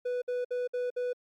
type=tone bursts; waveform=triangle; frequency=493.9 Hz; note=B4; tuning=in tune; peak=-27 dBFS; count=5; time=0.05-1.132 s; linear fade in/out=10 ms; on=170 ms; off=58 ms; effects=Opus 48 kbps